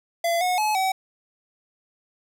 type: tone with pitch steps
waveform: square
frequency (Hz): 679 / 728 / 854 / 760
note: F5 / F#5 / G#5 / F#5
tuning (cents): -49 / -28 / +48 / +46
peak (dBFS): -21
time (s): 0.24-0.92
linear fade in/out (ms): 5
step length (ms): 170
effects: none